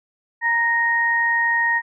sine tone pair together, 932.3 / 1864.6 Hz, A#5 / A#6, 0 / 0 cents, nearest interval octave, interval 1200 cents, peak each -23 / -17 dBFS, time 0.41-1.82 s, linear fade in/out 50 ms, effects none

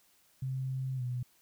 sine tone with pitch glide, 131.5 to 124.12 Hz, C3 to B2, +9 to +9 cents, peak -32 dBFS, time 0.42-1.23 s, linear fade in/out 5 ms, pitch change -100 cents, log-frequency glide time 0.96-1.02 s, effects white hiss -67 dBFS RMS until 1.41 s

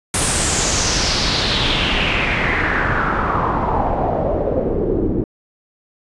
pink noise with low-pass filter sweep, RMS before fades -18 dBFS, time 0.14-5.24 s, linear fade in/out 2 ms, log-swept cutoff 9800 to 330 Hz, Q 3.7, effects resampled to 24000 Hz

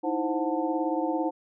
sine tone cluster, 311.3 / 329.1 / 524 / 730 / 886 Hz, D#4 / E4 / C5 / F#5 / A5, +1 / -3 / +2 / -24 / +12 cents, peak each -29 / -31 / -32 / -33 / -33 dBFS, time 0.03-1.31 s, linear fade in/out 20 ms, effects none

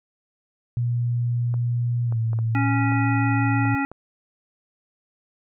sine tone with pitch glide, 120 to 113.26 Hz, B2 to A#2, -49 to -49 cents, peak -20 dBFS, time 0.77-3.75 s, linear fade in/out 0 ms, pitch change -100 cents, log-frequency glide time 2.05-2.18 s
clicks, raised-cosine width 1 ms, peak -25 dBFS, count 7, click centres 1.541 / 2.124 / 2.332 / 2.389 / 2.92 / 3.654 / 3.916 s
harmonic tone, 277 Hz, C#4, 1 cent flat, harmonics 1 / 3 / 5 / 7 / 9, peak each -23 / -28 / -30 / -31 / -33 dBFS, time 2.55-3.85 s, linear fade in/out 0 ms
effects none

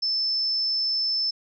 sine tone, 5274 Hz, E8, in tune, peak -22 dBFS, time 0.02-1.31 s, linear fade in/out 10 ms, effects none

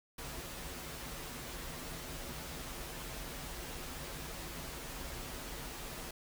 pink noise with comb filter, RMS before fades -44 dBFS, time 0.18-6.11 s, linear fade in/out 5 ms, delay 9.9 ms, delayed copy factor -0.55, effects none

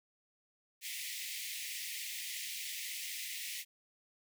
pink high-pass noise, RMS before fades -42 dBFS, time 0.81-3.65 s, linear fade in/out 50 ms, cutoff 1900 Hz, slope 96 dB/octave, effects none

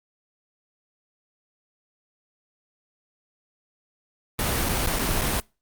pink noise with dropouts, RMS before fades -24 dBFS, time 4.39-5.4 s, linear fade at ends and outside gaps 0 ms, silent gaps 4.689-4.693 / 4.862-4.872 / 4.988-4.993 / 5.212-5.218 s, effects noise-tail reverb RT60 0.3 s tail -26 dB re dry + Opus 32 kbps

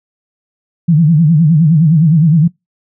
sine tone with vibrato, 158.9 Hz, D#3, 37 cents sharp, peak -5 dBFS, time 0.88-2.48 s, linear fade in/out 10 ms, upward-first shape sine, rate 9.7 Hz, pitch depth 150 cents each way, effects noise-tail reverb RT60 0.2 s tail -26 dB re dry

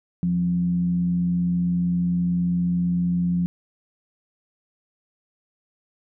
sine tone with frequency modulation, 175.8 Hz, F3, 12 cents sharp, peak -19 dBFS, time 0.23-3.46 s, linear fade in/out 0 ms, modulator 90.8 Hz, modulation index 0.25, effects none

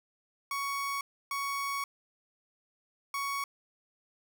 30% pulse tone bursts at uneven times, 1116 Hz, C#6, 11 cents sharp, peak -29 dBFS, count 3, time 0.51-1.01 / 1.31-1.84 / 3.14-3.44 s, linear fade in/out 2 ms, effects none

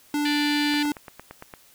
square tone, 293.7 Hz, D4, in tune, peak -23 dBFS, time 0.14-0.92 s, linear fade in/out 2 ms
harmonic tone, 587.3 Hz, D5, in tune, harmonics 3 / 4 / 5 / 6 / 7 / 8, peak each -31 / -32 / -33 / -34 / -34 / -35 dBFS, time 0.25-0.83 s, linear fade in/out 5 ms
click train, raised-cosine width 0.5 ms, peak -23 dBFS, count 8, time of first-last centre 0.74-1.538 s, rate 8.77 Hz
effects white hiss -55 dBFS RMS until 1.74 s

